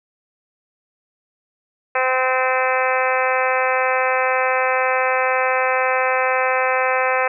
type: harmonic tone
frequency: 258 Hz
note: C4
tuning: 24 cents flat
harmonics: 2 / 3 / 4 / 5 / 6 / 7 / 8 / 9 / 10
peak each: -21 / -23 / -24 / -25 / -26 / -26 / -27 / -28 / -28 dBFS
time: 1.95-7.28 s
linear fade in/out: 5 ms
effects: none